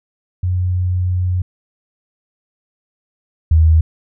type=tone pair in turn; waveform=sine; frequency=90.7 / 80 Hz; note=F#2 / D#2; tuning=-34 / +49 cents; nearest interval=major second; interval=217 cents; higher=first; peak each=-14 / -7 dBFS; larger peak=second; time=0.43-1.42 / 3.51-3.81 s; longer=first; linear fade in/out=5 ms; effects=none